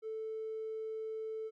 triangle tone, 440 Hz, A4, in tune, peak -34 dBFS, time 0.02-1.51 s, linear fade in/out 50 ms, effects tanh soft clip ceiling -35 dBFS

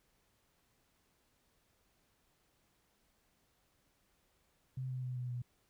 sine tone with pitch steps, 129.9 / 128.04 / 126.2 / 124.39 / 122.61 Hz, C3 / C3 / B2 / B2 / B2, -12 / -37 / +38 / +13 / -12 cents, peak -37 dBFS, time 4.77-5.42 s, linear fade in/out 5 ms, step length 130 ms, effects pink hiss -75 dBFS RMS until 5.69 s

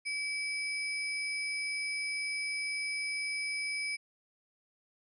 sine tone with sample-and-hold, 2294 Hz, D7, 41 cents flat, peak -32 dBFS, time 0.05-3.97 s, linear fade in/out 20 ms, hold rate 7350 Hz, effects resampled to 24000 Hz

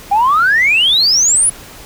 sine exponential sweep, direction up, 780 to 10400 Hz, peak -7 dBFS, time 0.11-1.5 s, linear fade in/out 10 ms, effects tanh soft clip ceiling -4 dBFS + pink hiss -35 dBFS RMS until 1.85 s

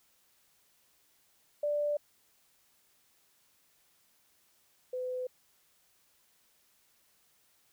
sine tone pair in turn, 588 / 505.6 Hz, D5 / B4, +2 / +41 cents, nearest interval minor third, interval 261 cents, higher first, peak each -28 / -33 dBFS, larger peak first, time 1.63-1.97 / 4.93-5.27 s, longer neither, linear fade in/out 5 ms, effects white hiss -69 dBFS RMS until 7.72 s

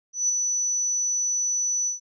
sine tone with ADSR envelope, 5960 Hz, F#8, 12 cents sharp, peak -18 dBFS, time 0.13-2 s, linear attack 160 ms, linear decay 10 ms, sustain -4 dB, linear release 130 ms, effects none

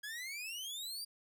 sawtooth exponential sweep, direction up, 1642 to 4829 Hz, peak -38 dBFS, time 0.03-1.05 s, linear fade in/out 10 ms, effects none

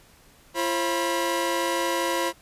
sawtooth tone cluster, 341.9 / 535 / 973 Hz, F4 / C5 / B5, -37 / +38 / -26 cents, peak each -24 / -24 / -24 dBFS, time 0.54-2.33 s, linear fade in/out 50 ms, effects pink hiss -55 dBFS RMS until 2.41 s + resampled to 32000 Hz

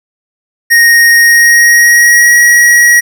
square tone with pitch glide, 1864.7 to 1907.2 Hz, A#6 to A#6, 0 to +39 cents, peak -3 dBFS, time 0.7-3.01 s, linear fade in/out 20 ms, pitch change +39 cents, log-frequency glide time 1.18-2.36 s, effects none

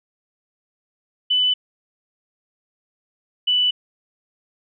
sine tone pair in turn, 2997 / 2975 Hz, F#7 / F#7, +22 / +9 cents, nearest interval unison, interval 13 cents, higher first, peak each -15 dBFS, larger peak neither, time 1.3-1.54 / 3.47-3.71 s, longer neither, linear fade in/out 10 ms, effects none

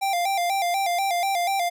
square tone with vibrato, 740 Hz, F#5, in tune, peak -22 dBFS, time 0.01-1.7 s, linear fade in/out 20 ms, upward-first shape square, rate 4.1 Hz, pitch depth 100 cents each way, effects none

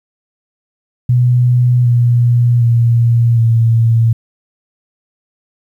sine tone with pitch steps, 123.3 / 120.34 / 117.46 / 114.64 Hz, B2 / B2 / A#2 / A#2, -2 / -44 / +14 / -28 cents, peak -7 dBFS, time 1.09-4.13 s, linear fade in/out 5 ms, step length 760 ms, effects 8-bit

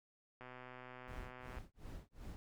click train, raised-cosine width 0.5 ms, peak -37 dBFS, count 149, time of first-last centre 0.41-1.585 s, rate 126 Hz
brown noise with tremolo, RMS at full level -48 dBFS, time 1.08-2.36 s, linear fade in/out 0 ms, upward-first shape sine, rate 2.7 Hz, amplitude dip 100%
effects none

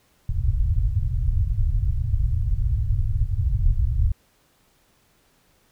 pink low-pass noise, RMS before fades -21 dBFS, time 0.29-4.12 s, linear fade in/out 5 ms, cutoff 120 Hz, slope 48 dB/octave, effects pink hiss -62 dBFS RMS until 5.71 s

